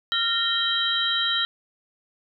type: tone cluster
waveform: sine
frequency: 1383 / 1839 / 3153 / 3876 Hz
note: F6 / A#6 / G7 / B7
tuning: -17 / -24 / +9 / -33 cents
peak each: -28 / -30 / -25 / -25 dBFS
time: 0.12-1.45 s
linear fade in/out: 0 ms
effects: none